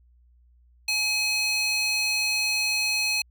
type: tone with high-pass filter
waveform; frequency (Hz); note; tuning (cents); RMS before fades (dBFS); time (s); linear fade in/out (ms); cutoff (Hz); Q
square; 846; G#5; +32; -25; 0.88-3.22; 5; 3200; 10
effects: added 60 Hz sine -55 dBFS peak until 3.3 s